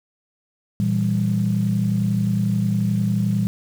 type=chord; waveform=sine; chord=E diminished; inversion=second; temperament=equal; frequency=116.54 / 164.81 / 196 Hz; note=Bb2 / E3 / G3; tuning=0 / 0 / 0 cents; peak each=-21 / -24 / -20 dBFS; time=0.8-3.47 s; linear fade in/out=0 ms; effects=tanh soft clip ceiling -9 dBFS + 7-bit